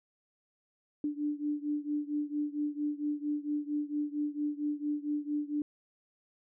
sine beating tone pair, 293.7 / 298.1 Hz, D4 / D4, 0 / +26 cents, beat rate 4.4 Hz, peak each -33 / -35 dBFS, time 1.04-5.62 s, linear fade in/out 2 ms, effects none

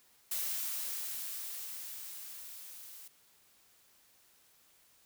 blue noise with level ramp, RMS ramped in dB -35 to -51 dBFS, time 0.31-3.08 s, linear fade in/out 5 ms, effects white hiss -66 dBFS RMS until 5.05 s

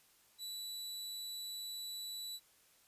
sawtooth tone, 3951 Hz, B7, in tune, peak -39 dBFS, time 0.38-2.4 s, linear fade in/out 50 ms, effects white hiss -68 dBFS RMS until 2.87 s + resampled to 32000 Hz

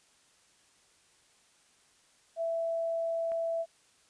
sine tone, 663 Hz, E5, 10 cents sharp, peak -29 dBFS, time 2.36-3.66 s, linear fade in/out 50 ms
click, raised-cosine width 0.5 ms, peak -34 dBFS, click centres 3.319 s
effects white hiss -65 dBFS RMS until 4.09 s + resampled to 22050 Hz

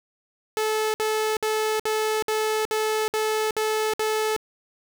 sawtooth tone bursts, 433.7 Hz, A4, 25 cents flat, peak -18 dBFS, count 9, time 0.57-4.364 s, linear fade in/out 0 ms, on 370 ms, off 58 ms, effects none

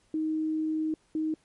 sine tone pair in turn, 313.5 / 313.5 Hz, D#4 / D#4, +13 / +13 cents, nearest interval unison, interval 0 cents, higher neither, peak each -26 dBFS, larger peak neither, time 0.14-0.94 / 1.15-1.34 s, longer first, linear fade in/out 2 ms, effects pink hiss -67 dBFS RMS until 1.44 s + MP3 48 kbps

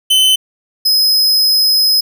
45% pulse tone pair in turn, 3044 / 5084 Hz, F#7 / D#8, +48 / +36 cents, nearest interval major sixth, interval 888 cents, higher second, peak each -7 / -9 dBFS, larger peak first, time 0.1-0.36 / 0.85-2.01 s, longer second, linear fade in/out 10 ms, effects none

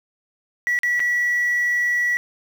sine tone with dropouts, 1943 Hz, B6, 29 cents flat, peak -16 dBFS, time 0.67-2.17 s, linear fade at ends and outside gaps 0 ms, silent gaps 0.789-0.833 / 0.995-1.002 s, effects tanh soft clip ceiling -14 dBFS + 7-bit

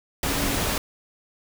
sine tone in noise, 280 Hz, C#4, 18 cents sharp, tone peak -32 dBFS, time 0.26-0.56 s, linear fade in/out 2 ms, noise pink, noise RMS -25 dBFS, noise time 0.23-0.78 s, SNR -10 dB, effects none

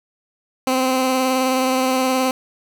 15% pulse tone with vibrato, 259.4 Hz, C4, 15 cents flat, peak -10 dBFS, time 0.67-2.31 s, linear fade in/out 2 ms, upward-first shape triangle, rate 19 Hz, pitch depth 26 cents each way, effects none

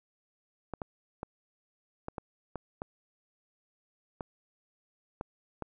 clicks, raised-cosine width 1 ms, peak -22 dBFS, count 10, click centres 0.737 / 0.818 / 1.231 / 2.084 / 2.182 / 2.557 / 2.819 / 4.208 / 5.211 / 5.623 s, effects none

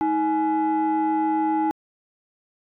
sine tone pair together, 316.8 / 842.3 Hz, D#4 / G#5, +31 / +24 cents, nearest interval octave + perfect fourth, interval 1693 cents, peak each -20 dBFS, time 0.01-1.71 s, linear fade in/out 0 ms, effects tanh soft clip ceiling -16 dBFS

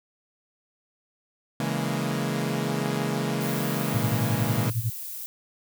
sawtooth chord, A# half-diminished seventh, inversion first, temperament equal, 138.59 / 164.81 / 207.7 / 233.1 Hz, C#3 / E3 / G#3 / A#3, 0 / 0 / 0 / 0 cents, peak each -26 / -27 / -27 / -28 dBFS, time 1.6-4.7 s, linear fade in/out 2 ms
violet noise, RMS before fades -36 dBFS, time 3.41-5.26 s, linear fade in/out 0 ms
sine tone with tremolo, 114.4 Hz, A#2, 32 cents flat, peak -21 dBFS, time 3.94-4.9 s, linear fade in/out 5 ms, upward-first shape sine, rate 11 Hz, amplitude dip 90%
effects none

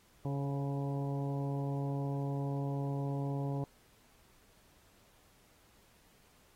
harmonic tone with a mistuned harmonic, 139.9 Hz, C#3, 16 cents sharp, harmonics 1 / 2 / 3 / 4 / 5 / 6 / 7, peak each -34 / -40 / -44 / -46 / -48 / -50 / -51 dBFS, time 0.25-3.64 s, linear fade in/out 2 ms, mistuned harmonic 4, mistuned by -22 cents, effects pink hiss -66 dBFS RMS until 6.55 s + AAC 48 kbps

